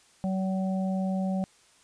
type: harmonic tone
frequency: 189.5 Hz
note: F#3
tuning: 42 cents sharp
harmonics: 1 / 3 / 4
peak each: -26 / -36 / -38 dBFS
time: 0.24-1.44 s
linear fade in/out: 0 ms
effects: white hiss -60 dBFS RMS until 1.83 s + resampled to 22050 Hz